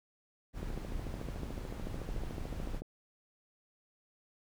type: noise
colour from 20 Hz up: brown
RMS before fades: -40 dBFS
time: 0.53-2.82 s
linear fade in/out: 50 ms
type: click train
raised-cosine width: 2 ms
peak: -28 dBFS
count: 31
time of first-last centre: 0.63-2.82 s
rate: 13.7 Hz
effects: none